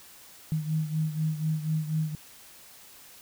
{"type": "beating tone pair", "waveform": "sine", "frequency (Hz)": [155.56, 159.66], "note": ["D#3", "D#3"], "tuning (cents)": [0, 45], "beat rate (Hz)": 4.1, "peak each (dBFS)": [-27, -32], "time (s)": [0.52, 2.15], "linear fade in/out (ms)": 0, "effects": ["white hiss -51 dBFS RMS until 3.21 s"]}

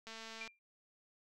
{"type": "click train", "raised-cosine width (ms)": 0.2, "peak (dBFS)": -32, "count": 92, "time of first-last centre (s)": [0.07, 0.476], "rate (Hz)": 224}
{"type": "tone with exponential decay", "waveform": "sine", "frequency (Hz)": 2380, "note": "D7", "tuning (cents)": 22, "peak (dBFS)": -40, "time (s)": [0.41, 0.59], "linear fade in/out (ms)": 2, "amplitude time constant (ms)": 38}
{"effects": []}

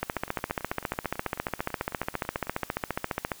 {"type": "two click trains", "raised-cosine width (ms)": 0.5, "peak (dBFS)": [-24, -12], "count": [22, 49], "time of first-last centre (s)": [[0.17, 2.47], [0.03, 3.318]], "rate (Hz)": [9.13, 14.6], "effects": ["white hiss -50 dBFS RMS until 3.4 s"]}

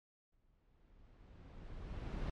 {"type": "noise with exponential growth", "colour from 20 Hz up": "brown", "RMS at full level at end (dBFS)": -37, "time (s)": [0.32, 2.3], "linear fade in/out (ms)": 5, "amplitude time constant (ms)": 430, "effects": ["low-pass 4000 Hz 12 dB/octave", "MP3 64 kbps"]}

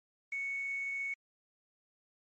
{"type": "tone with quantisation", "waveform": "sine", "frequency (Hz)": 2217, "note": "C#7", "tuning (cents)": 0, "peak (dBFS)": -34, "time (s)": [0.32, 1.14], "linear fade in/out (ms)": 5, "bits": 9, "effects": ["MP3 32 kbps"]}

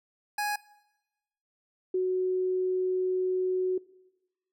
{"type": "tone pair in turn", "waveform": ["25% pulse", "sine"], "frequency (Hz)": [830.6, 370], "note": ["G#5", "F#4"], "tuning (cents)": [0, 0], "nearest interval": "octave + major second", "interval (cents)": 1400, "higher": "first", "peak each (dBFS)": -24, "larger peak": "neither", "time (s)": [[0.38, 0.56], [1.94, 3.78]], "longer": "second", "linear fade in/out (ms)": 5, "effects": ["noise-tail reverb RT60 1.0 s tail -21 dB re dry"]}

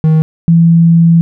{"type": "tone pair in turn", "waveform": ["triangle", "sine"], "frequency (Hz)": [157.7, 167.08], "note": ["D#3", "E3"], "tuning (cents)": [24, 24], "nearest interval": "minor second", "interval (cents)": 100, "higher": "second", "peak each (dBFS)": -3, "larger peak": "neither", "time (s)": [[0.04, 0.22], [0.48, 1.21]], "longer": "second", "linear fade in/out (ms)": 0, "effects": []}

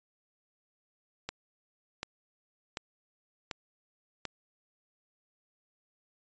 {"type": "click train", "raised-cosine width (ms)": 0.2, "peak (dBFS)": -18, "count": 5, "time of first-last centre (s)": [1.29, 4.253], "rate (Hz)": 1.35, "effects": ["resampled to 16000 Hz"]}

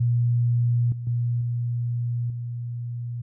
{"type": "tone with level steps", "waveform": "sine", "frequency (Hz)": 119.7, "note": "A#2", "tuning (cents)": 46, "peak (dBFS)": [-18, -29, -21, -23, -28], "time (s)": [0, 3.22], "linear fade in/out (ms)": 10, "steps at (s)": [0.92, 1.07, 1.41, 2.3], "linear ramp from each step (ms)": 2, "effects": []}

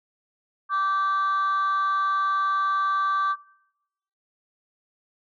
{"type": "tone pair together", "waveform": "sine", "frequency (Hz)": [1165, 1555.1], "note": ["D6", "G6"], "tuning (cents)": [-14, -14], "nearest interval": "perfect fourth", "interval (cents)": 500, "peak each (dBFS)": [-20, -28], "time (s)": [0.69, 3.36], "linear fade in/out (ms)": 50, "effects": ["noise-tail reverb RT60 0.9 s tail -22 dB re dry", "tanh soft clip ceiling -18 dBFS"]}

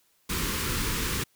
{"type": "band-stop noise", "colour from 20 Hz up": "pink", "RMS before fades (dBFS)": -29, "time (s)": [0.29, 1.24], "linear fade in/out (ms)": 10, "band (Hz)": [480, 960], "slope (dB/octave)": 48, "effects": ["white hiss -67 dBFS RMS until 1.35 s"]}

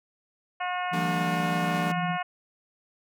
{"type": "harmonic tone", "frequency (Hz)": 360.8, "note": "F#4", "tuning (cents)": -44, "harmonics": [2, 3, 4, 5, 6, 7, 8], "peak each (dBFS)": [-30, -34, -36, -38, -40, -41, -42], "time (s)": [0.6, 2.23], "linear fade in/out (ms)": 10}
{"type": "tone with tremolo", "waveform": "sine", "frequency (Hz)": 170, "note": "F3", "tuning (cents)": -46, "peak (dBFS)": -26, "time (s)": [0.91, 2.18], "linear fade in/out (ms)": 50, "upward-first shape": "sine", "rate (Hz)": 17, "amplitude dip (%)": 45}
{"type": "chord", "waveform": "sawtooth", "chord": "G minor", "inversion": "none", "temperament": "equal with one note detuned", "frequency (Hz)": [196, 227.9, 293.7], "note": ["G3", "Bb3", "D4"], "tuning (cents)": [0, -39, 0], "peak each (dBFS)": -31, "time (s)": [0.93, 1.92], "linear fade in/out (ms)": 5}
{"effects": []}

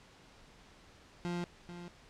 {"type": "tone with echo", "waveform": "30% pulse", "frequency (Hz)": 174.61, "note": "F3", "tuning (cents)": 0, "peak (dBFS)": -32, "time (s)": [1.25, 1.44], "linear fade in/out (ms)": 0, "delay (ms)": 440, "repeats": 1, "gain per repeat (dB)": -10, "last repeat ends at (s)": 1.88, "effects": ["pink hiss -59 dBFS RMS until 2.09 s", "low-pass 6000 Hz 12 dB/octave"]}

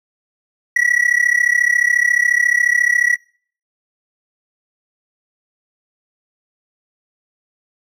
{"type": "tone with amplitude modulation", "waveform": "triangle", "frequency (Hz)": 1936, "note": "B6", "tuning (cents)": -35, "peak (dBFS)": -7, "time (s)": [0.76, 3.16], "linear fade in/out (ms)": 5, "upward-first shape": "sine", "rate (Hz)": 34.2, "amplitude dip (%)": 90, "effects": ["noise-tail reverb RT60 0.5 s tail -25 dB re dry"]}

